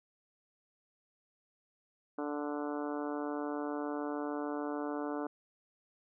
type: harmonic tone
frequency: 146.83 Hz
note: D3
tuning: in tune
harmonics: 2 / 3 / 4 / 5 / 6 / 7 / 8 / 9 / 10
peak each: -37 / -41 / -43 / -45 / -47 / -48 / -49 / -50 / -51 dBFS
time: 2.18-5.27 s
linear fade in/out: 5 ms
effects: none